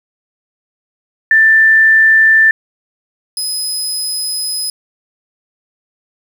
sine / 25% pulse tone pair in turn, 1774 / 5045 Hz, A6 / D#8, +14 / +23 cents, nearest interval octave + tritone, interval 1809 cents, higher second, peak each -5 / -12 dBFS, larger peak first, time 1.31-2.51 / 3.37-4.7 s, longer second, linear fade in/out 2 ms, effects 7-bit

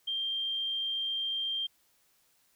sine tone, 3177 Hz, G7, 23 cents sharp, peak -30 dBFS, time 0.07-1.67 s, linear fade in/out 10 ms, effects white hiss -69 dBFS RMS until 2.55 s

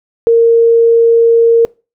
sine tone, 461.9 Hz, A#4, 16 cents flat, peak -4 dBFS, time 0.27-1.65 s, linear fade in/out 0 ms, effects noise-tail reverb RT60 0.3 s tail -24 dB re dry

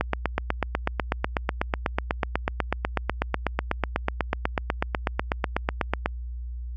click train, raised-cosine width 0.5 ms, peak -7 dBFS, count 50, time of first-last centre 0.01-6.059 s, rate 8.1 Hz, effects added 60 Hz sine -31 dBFS peak until 6.76 s

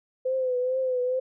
sine tone with vibrato, 510 Hz, C5, 44 cents flat, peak -23 dBFS, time 0.25-1.2 s, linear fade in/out 10 ms, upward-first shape triangle, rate 2.3 Hz, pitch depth 58 cents each way, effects none

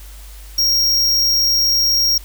square tone, 5588 Hz, F8, in tune, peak -13 dBFS, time 0.58-2.18 s, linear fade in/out 5 ms, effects added 50 Hz sine -34 dBFS peak until 2.24 s + white hiss -43 dBFS RMS until 2.24 s

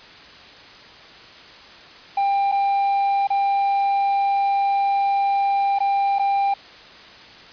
triangle tone with dropouts, 795 Hz, G5, 24 cents sharp, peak -15 dBFS, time 2.17-6.54 s, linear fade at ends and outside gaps 5 ms, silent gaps 2.517-2.522 / 3.272-3.302 / 5.788-5.803 / 6.186-6.194 s, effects white hiss -43 dBFS RMS until 7.52 s + resampled to 11025 Hz

